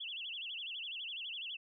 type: tone with vibrato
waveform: sine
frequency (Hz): 3023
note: F#7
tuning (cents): +36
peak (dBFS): -40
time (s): 0-1.57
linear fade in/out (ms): 10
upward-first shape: sine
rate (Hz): 12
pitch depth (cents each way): 230
effects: none